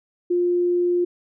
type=tone; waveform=sine; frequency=352.6 Hz; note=F4; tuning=17 cents sharp; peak=-17 dBFS; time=0.3-1.05 s; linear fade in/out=10 ms; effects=none